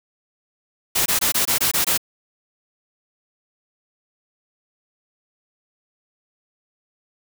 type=noise bursts; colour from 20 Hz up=white; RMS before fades=-19 dBFS; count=8; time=0.95-1.977 s; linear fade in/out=10 ms; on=110 ms; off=21 ms; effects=none